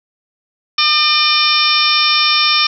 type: harmonic tone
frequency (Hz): 603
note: D5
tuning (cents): +46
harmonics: 2 / 3 / 4 / 5 / 6 / 7 / 8 / 9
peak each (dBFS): -17 / -26 / -17 / -20 / -17 / -23 / -21 / -16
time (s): 0.78-2.67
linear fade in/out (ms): 5
effects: none